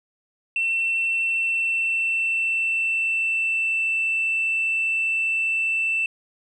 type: tone with pitch glide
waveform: sine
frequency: 2694 to 2665 Hz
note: E7 to E7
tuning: +37 to +18 cents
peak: -19 dBFS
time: 0.56-6.06 s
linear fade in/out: 2 ms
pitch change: -19 cents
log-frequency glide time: 1.24-3.94 s
effects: tanh soft clip ceiling -16 dBFS